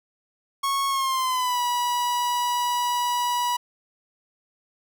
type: tone with pitch glide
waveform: 45% pulse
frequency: 1100 to 974.3 Hz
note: C#6 to B5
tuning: -14 to -24 cents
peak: -22 dBFS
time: 0.63-3.57 s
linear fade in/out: 10 ms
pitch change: -210 cents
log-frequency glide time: 0.88-1.61 s
effects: none